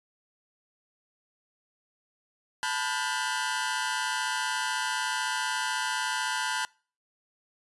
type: tone cluster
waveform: sawtooth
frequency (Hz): 879 / 993 / 1439 / 1575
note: A5 / B5 / F#6 / G6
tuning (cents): -2 / +9 / -49 / +8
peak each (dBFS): -30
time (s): 2.63-6.65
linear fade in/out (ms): 0
effects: noise-tail reverb RT60 0.4 s tail -25 dB re dry + resampled to 24000 Hz